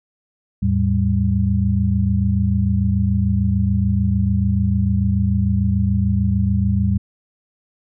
sine tone cluster, 81.6 / 108.4 / 196.6 Hz, E2 / A2 / G3, -17 / -25 / +5 cents, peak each -19 dBFS, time 0.62-6.98 s, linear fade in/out 10 ms, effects none

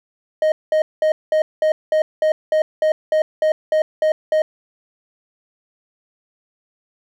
triangle tone bursts, 622.3 Hz, D#5, in tune, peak -11 dBFS, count 14, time 0.42-4.42 s, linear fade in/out 2 ms, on 100 ms, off 200 ms, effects none

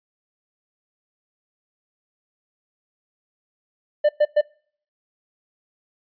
triangle tone bursts, 596 Hz, D5, 25 cents sharp, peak -11 dBFS, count 3, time 4.04-4.413 s, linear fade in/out 10 ms, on 51 ms, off 110 ms, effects noise-tail reverb RT60 0.5 s tail -24 dB re dry + resampled to 11025 Hz

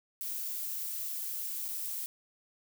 violet noise with dropouts, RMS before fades -37 dBFS, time 0.21-2.06 s, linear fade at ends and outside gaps 0 ms, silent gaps 1.682-1.687 s, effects none

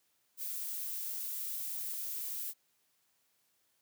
violet noise, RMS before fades -39 dBFS, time 0.37-2.54 s, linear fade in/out 50 ms, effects white hiss -75 dBFS RMS until 3.81 s + high-pass 80 Hz 12 dB/octave

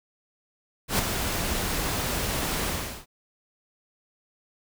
pink noise with ADSR envelope, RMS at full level -21 dBFS, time 0.88-3.06 s, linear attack 110 ms, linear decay 6 ms, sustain -7 dB, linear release 380 ms, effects none

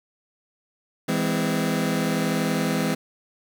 sawtooth chord, E augmented, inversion none, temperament just, 164.81 / 206 / 257.5 Hz, E3 / G#3 / B#3, 0 / -14 / -28 cents, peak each -22 dBFS, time 1.08-2.95 s, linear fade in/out 10 ms, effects 8-bit

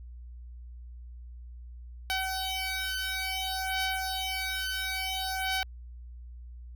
10% pulse beating tone pair, 760 / 760.58 Hz, F#5 / F#5, +46 / +48 cents, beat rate 0.58 Hz, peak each -25 dBFS, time 2.1-5.63 s, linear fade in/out 0 ms, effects added 60 Hz sine -42 dBFS peak until 6.75 s

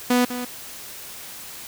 sawtooth tone with echo, 246.9 Hz, B3, in tune, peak -12 dBFS, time 0.1-0.25 s, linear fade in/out 5 ms, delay 200 ms, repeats 1, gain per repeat -11 dB, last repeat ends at 0.45 s, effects white hiss -38 dBFS RMS until 1.67 s

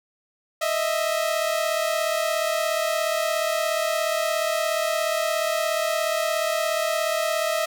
sawtooth tone pair together, 622.3 / 659.3 Hz, D#5 / E5, 0 / 0 cents, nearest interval minor second, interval 100 cents, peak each -21 dBFS, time 0.61-7.66 s, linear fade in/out 10 ms, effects none

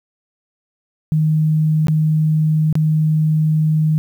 sine tone with dropouts, 155.56 Hz, D#3, in tune, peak -12 dBFS, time 1.12-3.98 s, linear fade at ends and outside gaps 0 ms, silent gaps 1.87-1.883 / 2.727-2.754 s, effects 8-bit

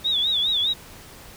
sine tone with vibrato, 3594 Hz, A7, 36 cents sharp, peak -19 dBFS, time 0.04-0.74 s, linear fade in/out 20 ms, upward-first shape sine, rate 4.9 Hz, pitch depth 120 cents each way, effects pink hiss -44 dBFS RMS until 1.36 s

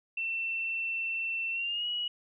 sine tone with pitch glide, 2689 to 2915 Hz, E7 to F#7, +34 to -26 cents, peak -30 dBFS, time 0.17-2.08 s, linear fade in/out 5 ms, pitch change +140 cents, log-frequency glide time 1.51-1.87 s, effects none

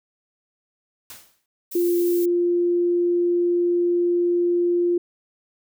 white noise with exponential decay, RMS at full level -37 dBFS, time 1.1-1.46 s, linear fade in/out 2 ms, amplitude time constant 77 ms
violet noise, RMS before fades -34 dBFS, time 1.71-2.26 s, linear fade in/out 10 ms
sine tone, 349.2 Hz, F4, in tune, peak -17 dBFS, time 1.75-4.98 s, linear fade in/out 5 ms
effects none

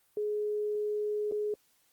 sine tone with dropouts, 419.8 Hz, G#4, 19 cents sharp, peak -29 dBFS, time 0.17-1.54 s, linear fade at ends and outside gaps 2 ms, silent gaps 1.313-1.321 s, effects white hiss -69 dBFS RMS until 1.92 s + Opus 32 kbps

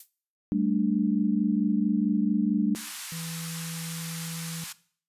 violet noise with exponential decay, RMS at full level -37 dBFS, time 0-0.1 s, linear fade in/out 5 ms, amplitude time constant 21 ms
sine chord, G suspended second, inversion none, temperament just, 196 / 220.5 / 294 Hz, G3 / A3 / D4, 0 / +4 / +2 cents, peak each -27 dBFS, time 0.52-2.75 s, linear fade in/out 0 ms
white band-pass noise, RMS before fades -39 dBFS, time 2.75-4.73 s, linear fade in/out 10 ms, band 970 to 12000 Hz, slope 24 dB/octave
triangle tone, 164.81 Hz, E3, in tune, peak -33 dBFS, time 3.12-4.64 s, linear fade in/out 2 ms
effects noise-tail reverb RT60 0.5 s tail -18 dB re dry + resampled to 32000 Hz

